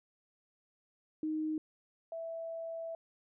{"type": "tone pair in turn", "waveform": "sine", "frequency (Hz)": [311.1, 659.2], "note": ["D#4", "E5"], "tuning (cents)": [0, 0], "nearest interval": "octave + minor second", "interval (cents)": 1300, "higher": "second", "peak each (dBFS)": [-32, -38], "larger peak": "first", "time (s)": [[1.23, 1.58], [2.12, 2.95]], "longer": "second", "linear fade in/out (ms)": 2, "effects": []}